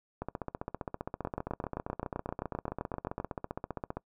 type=two click trains; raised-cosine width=1 ms; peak=-21 / -19 dBFS; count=58 / 16; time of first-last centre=0.22-3.97 / 1.25-3.201 s; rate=15.2 / 7.69 Hz; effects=noise-tail reverb RT60 0.1 s tail -22 dB re dry